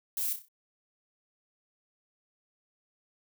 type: noise with echo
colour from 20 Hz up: violet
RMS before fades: -32 dBFS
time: 0.17-0.33 s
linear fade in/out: 2 ms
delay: 31 ms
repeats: 5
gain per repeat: -7 dB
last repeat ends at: 0.485 s
effects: none